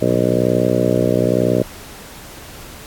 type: harmonic tone with a mistuned harmonic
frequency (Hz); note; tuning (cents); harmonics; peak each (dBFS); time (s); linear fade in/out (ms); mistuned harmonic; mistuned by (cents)
61; B1; -21; 2 / 3 / 4 / 5 / 6 / 7 / 8 / 9 / 10; -22 / -22 / -22 / -22 / -22 / -22 / -22 / -22 / -22; 0.01-1.63; 10; 2; -64
effects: pink hiss -37 dBFS RMS until 2.86 s + AAC 64 kbps